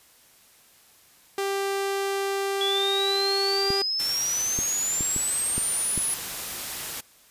sawtooth tone, 393.8 Hz, G4, 8 cents sharp, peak -21 dBFS, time 1.38-3.82 s, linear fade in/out 2 ms
sine exponential sweep, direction up, 3370 to 10600 Hz, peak -24 dBFS, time 2.61-6.14 s, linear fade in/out 0 ms
clicks, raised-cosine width 3 ms, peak -18 dBFS, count 6, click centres 3.704 / 4.589 / 5.008 / 5.163 / 5.58 / 5.977 s
white noise, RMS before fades -33 dBFS, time 3.99-7.01 s, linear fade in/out 10 ms
effects white hiss -56 dBFS RMS until 7.3 s + resampled to 32000 Hz

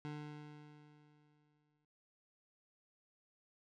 25% pulse tone with exponential decay, 149.3 Hz, D3, 29 cents sharp, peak -38 dBFS, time 0.05-1.85 s, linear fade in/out 0 ms, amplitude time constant 390 ms, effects low-pass 4000 Hz 12 dB/octave

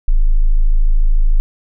sine tone, 26.76 Hz, A0, 47 cents flat, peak -7 dBFS, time 0.08-1.4 s, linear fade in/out 0 ms, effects none

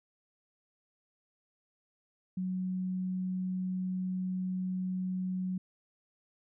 sine tone, 184.9 Hz, F#3, 1 cent flat, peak -31 dBFS, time 2.37-5.58 s, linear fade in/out 5 ms, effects none

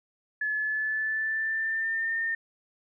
sine tone with pitch glide, 1716 to 1818 Hz, A6 to A#6, -44 to -44 cents, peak -26 dBFS, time 0.41-2.35 s, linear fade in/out 5 ms, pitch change +100 cents, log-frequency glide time 0.55-2.18 s, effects none

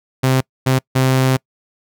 sawtooth tone bursts at uneven times, 130.81 Hz, C3, in tune, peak -8 dBFS, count 3, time 0.23-0.41 / 0.66-0.79 / 0.95-1.37 s, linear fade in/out 10 ms, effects noise-tail reverb RT60 0.1 s tail -26 dB re dry

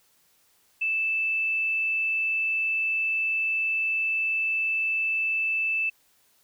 sine tone, 2637 Hz, E7, in tune, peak -23 dBFS, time 0.81-5.9 s, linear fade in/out 10 ms, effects white hiss -64 dBFS RMS until 6.43 s

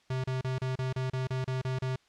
square tone bursts, 129.7 Hz, C3, 15 cents flat, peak -30 dBFS, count 11, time 0.1-1.96 s, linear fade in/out 5 ms, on 140 ms, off 32 ms, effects white hiss -66 dBFS RMS until 2.08 s + low-pass 5000 Hz 12 dB/octave

